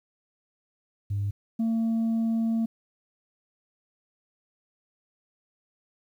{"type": "tone pair in turn", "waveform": "sine", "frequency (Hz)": [100.9, 226.5], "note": ["G#2", "A#3"], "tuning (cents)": [-49, -50], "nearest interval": "octave + major second", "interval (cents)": 1399, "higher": "second", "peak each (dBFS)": [-24, -20], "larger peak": "second", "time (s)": [[1.1, 1.31], [1.59, 2.66]], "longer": "second", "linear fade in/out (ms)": 10, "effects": ["tanh soft clip ceiling -22 dBFS", "10-bit"]}